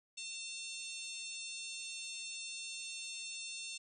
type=harmonic tone with a mistuned harmonic; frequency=901 Hz; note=A5; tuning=41 cents sharp; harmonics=3 / 4 / 5 / 6 / 7 / 8 / 9 / 10; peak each=-47 / -49 / -50 / -54 / -52 / -53 / -52 / -56 dBFS; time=0.17-3.78 s; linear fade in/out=10 ms; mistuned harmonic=5; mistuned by=-64 cents; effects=none